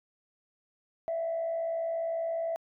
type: tone with frequency modulation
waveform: sine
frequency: 662 Hz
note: E5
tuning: 7 cents sharp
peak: -28 dBFS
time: 1.08-2.56 s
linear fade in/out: 0 ms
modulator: 57.5 Hz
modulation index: 0.34
effects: tanh soft clip ceiling -25 dBFS